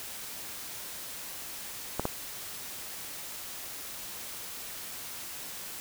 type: clicks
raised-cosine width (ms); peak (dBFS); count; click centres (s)
1; -14; 2; 1.996 / 2.054
effects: white hiss -41 dBFS RMS until 5.8 s